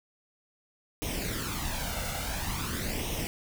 pink noise with flanger, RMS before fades -33 dBFS, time 1.02-3.27 s, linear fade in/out 0 ms, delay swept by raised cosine 0.33 to 1.43 ms, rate 0.48 Hz, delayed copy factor +0.65, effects none

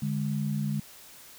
sine tone pair together, 146.87 / 207.7 Hz, D3 / G#3, 0 / 0 cents, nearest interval tritone, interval 600 cents, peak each -29 / -30 dBFS, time 0.02-0.8 s, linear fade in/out 5 ms, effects white hiss -50 dBFS RMS until 1.38 s

